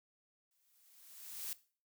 blue noise with exponential growth, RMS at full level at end -40 dBFS, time 0.51-1.53 s, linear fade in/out 2 ms, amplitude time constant 220 ms, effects noise-tail reverb RT60 0.4 s tail -18 dB re dry

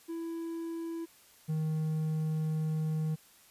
triangle tone pair in turn, 331.9 / 156.64 Hz, E4 / D#3, +12 / +12 cents, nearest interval octave + minor second, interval 1300 cents, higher first, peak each -33 / -27 dBFS, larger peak second, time 0.08-1.06 / 1.48-3.16 s, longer second, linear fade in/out 20 ms, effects white hiss -60 dBFS RMS until 3.5 s + resampled to 32000 Hz

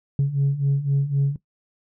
sine beating tone pair, 137.1 / 141 Hz, C#3 / C#3, -19 / +30 cents, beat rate 3.9 Hz, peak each -22 / -18 dBFS, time 0.19-1.36 s, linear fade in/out 2 ms, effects noise-tail reverb RT60 0.1 s tail -17 dB re dry + tanh soft clip ceiling -14 dBFS

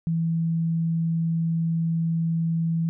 sine tone, 164.81 Hz, E3, in tune, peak -21 dBFS, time 0.07-2.89 s, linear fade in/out 0 ms, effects none

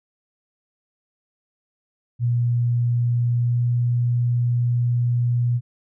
sine tone with pitch glide, 120.1 to 120.87 Hz, B2 to B2, -48 to -37 cents, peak -17 dBFS, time 2.19-5.61 s, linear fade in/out 50 ms, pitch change +11 cents, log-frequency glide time 3.38-3.61 s, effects none

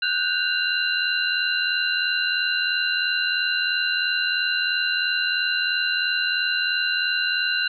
sine tone cluster, 1474 / 1557 / 2787 / 4034 Hz, F#6 / G6 / F7 / B7, -7 / -12 / -4 / +36 cents, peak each -26 dBFS, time 0.02-7.68 s, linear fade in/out 5 ms, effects none

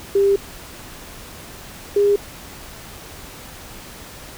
sine tone pair in turn, 397.1 / 406.4 Hz, G4 / G#4, +22 / -38 cents, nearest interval unison, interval 40 cents, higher second, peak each -12 dBFS, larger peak neither, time 0.15-0.36 / 1.96-2.16 s, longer first, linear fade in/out 5 ms, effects pink hiss -38 dBFS RMS until 4.37 s

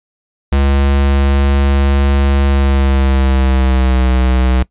square tone with pitch glide, 69.3 to 63.55 Hz, C#2 to C2, 0 to -50 cents, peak -10 dBFS, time 0.52-4.63 s, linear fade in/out 5 ms, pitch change -150 cents, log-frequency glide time 2.46-4.09 s, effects noise-tail reverb RT60 0.1 s tail -20 dB re dry + resampled to 8000 Hz

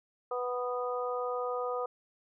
harmonic tone, 247.3 Hz, B3, 3 cents sharp, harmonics 2 / 3 / 4 / 5, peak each -33 / -39 / -42 / -37 dBFS, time 0.31-1.86 s, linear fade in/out 5 ms, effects none

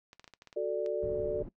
clicks, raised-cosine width 0.2 ms, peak -33 dBFS, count 9, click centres 0.131 / 0.196 / 0.243 / 0.278 / 0.337 / 0.421 / 0.473 / 0.528 / 0.862 s
sine chord, D major, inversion first, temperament equal, 370 / 440 / 587.3 Hz, F#4 / A4 / D5, 0 / 0 / 0 cents, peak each -35 / -33 / -33 dBFS, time 0.56-1.43 s, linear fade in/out 10 ms
pink low-pass noise, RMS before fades -43 dBFS, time 1.02-1.49 s, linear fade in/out 5 ms, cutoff 360 Hz, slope 12 dB/octave
effects noise-tail reverb RT60 0.1 s tail -19 dB re dry

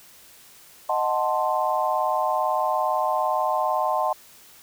sine chord, D# diminished seventh, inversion none, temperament equal, 622.3 / 740 / 880 / 1046.5 Hz, D#5 / F#5 / A5 / C6, 0 / 0 / 0 / 0 cents, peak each -26 dBFS, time 0.89-4.13 s, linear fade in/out 5 ms, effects white hiss -50 dBFS RMS until 4.62 s

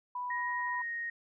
sine tone, 987.8 Hz, B5, in tune, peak -34 dBFS, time 0.15-0.82 s, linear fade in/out 5 ms
sine tone with pitch glide, 1879 to 1867.1 Hz, A#6 to A#6, +13 to +2 cents, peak -34 dBFS, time 0.3-1.1 s, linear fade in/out 5 ms, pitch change -11 cents, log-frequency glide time 0.53-0.82 s
effects none

